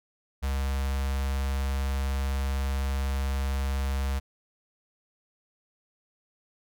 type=tone with notch filter; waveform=square; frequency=67.9 Hz; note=C#2; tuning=35 cents flat; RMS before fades=-28 dBFS; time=0.42-4.2 s; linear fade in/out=20 ms; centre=300 Hz; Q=0.78; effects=none